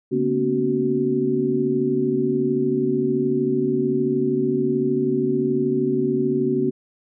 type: tone cluster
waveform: sine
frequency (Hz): 142.8 / 227.1 / 245.8 / 279.1 / 374.6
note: D3 / A#3 / B3 / C#4 / F#4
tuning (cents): -48 / -45 / -8 / +12 / +21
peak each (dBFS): -29 / -29 / -24 / -25 / -21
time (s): 0.11-6.71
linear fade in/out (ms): 20
effects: none